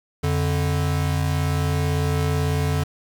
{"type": "tone pair together", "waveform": "square", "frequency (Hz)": [87.34, 145.4], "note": ["F2", "D3"], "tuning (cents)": [1, -17], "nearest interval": "major sixth", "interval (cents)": 882, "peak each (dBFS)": -23, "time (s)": [0.23, 2.84], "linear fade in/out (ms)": 10, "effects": ["8-bit"]}